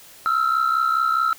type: tone pair together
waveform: sine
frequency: 1300 / 1364.8 Hz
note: E6 / F6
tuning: -24 / -40 cents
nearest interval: minor second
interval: 84 cents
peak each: -18 dBFS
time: 0.26-1.33 s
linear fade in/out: 0 ms
effects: tanh soft clip ceiling -14 dBFS + white hiss -46 dBFS RMS until 1.38 s